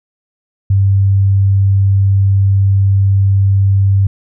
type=tone; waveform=sine; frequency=98 Hz; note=G2; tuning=in tune; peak=-7 dBFS; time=0.7-4.07 s; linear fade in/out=5 ms; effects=none